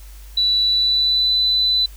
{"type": "tone with pitch glide", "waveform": "sine", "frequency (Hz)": [3951, 3997], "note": ["B7", "B7"], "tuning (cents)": [0, 20], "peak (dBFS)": -14, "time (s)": [0.37, 1.86], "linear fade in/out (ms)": 5, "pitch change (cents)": 20, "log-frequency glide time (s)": [0.64, 1.36], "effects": ["added 50 Hz sine -36 dBFS peak until 1.96 s", "white hiss -48 dBFS RMS until 1.96 s"]}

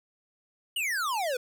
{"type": "exponential sweep", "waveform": "square", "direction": "down", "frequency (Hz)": [3002, 477.4], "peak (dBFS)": -28, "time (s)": [0.76, 1.37], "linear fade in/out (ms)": 5, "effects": []}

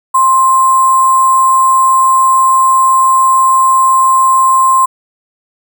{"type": "tone with sample-and-hold", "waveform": "sine", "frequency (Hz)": 1053, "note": "C6", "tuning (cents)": 11, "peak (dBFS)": -5, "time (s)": [0.14, 4.86], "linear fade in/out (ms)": 10, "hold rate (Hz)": 8820, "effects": []}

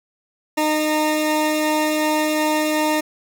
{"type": "tone pair together", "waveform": "20% pulse", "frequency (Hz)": [306.9, 918], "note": ["D#4", "A#5"], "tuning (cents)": [-24, -27], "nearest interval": "octave + perfect fifth", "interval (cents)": 1897, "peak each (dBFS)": [-13, -21], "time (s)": [0.57, 3.01], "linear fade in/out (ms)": 10, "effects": []}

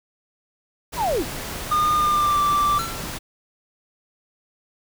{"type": "noise", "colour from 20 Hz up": "pink", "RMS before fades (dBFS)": -31, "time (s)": [0.92, 3.19], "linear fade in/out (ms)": 20}
{"type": "linear sweep", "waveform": "sine", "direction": "down", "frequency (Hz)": [1036, 214.9], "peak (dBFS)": -19, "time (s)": [0.96, 1.25], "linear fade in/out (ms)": 50}
{"type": "tone with pitch glide", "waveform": "triangle", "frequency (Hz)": [1217, 1172.2], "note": ["D#6", "D6"], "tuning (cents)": [-39, -4], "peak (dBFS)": -15, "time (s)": [1.71, 2.79], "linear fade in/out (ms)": 10, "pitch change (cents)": -65, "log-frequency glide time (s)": [1.94, 2.39]}
{"type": "tone with exponential decay", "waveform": "square", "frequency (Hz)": 1351, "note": "E6", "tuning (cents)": 42, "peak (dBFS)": -23, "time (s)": [2.79, 3.14], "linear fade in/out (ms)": 0, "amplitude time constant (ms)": 74}
{"effects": []}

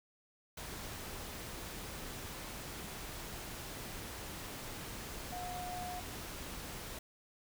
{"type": "tone in noise", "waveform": "sine", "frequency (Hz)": 720, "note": "F#5", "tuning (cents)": -47, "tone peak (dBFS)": -41, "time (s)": [5.32, 6], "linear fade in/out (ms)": 5, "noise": "pink", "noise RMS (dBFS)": -45, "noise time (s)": [0.57, 6.99], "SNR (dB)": 1, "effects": []}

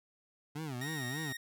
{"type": "tone with vibrato", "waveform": "25% pulse", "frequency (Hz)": 140, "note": "C#3", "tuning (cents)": 18, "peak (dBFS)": -34, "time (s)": [0.55, 1.33], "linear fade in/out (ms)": 10, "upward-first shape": "sine", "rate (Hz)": 3.4, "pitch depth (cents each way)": 240}
{"type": "tone", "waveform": "sawtooth", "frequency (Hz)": 1864.7, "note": "A#6", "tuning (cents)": 0, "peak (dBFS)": -36, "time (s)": [0.81, 1.37], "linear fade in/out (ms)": 5}
{"effects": []}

